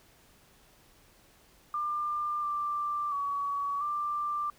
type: tone with pitch steps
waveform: sine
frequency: 1195 / 1180 / 1131 / 1183 Hz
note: D6 / D6 / C#6 / D6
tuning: +30 / +8 / +34 / +12 cents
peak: -29 dBFS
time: 1.74-4.5 s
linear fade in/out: 2 ms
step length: 690 ms
effects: pink hiss -61 dBFS RMS until 4.58 s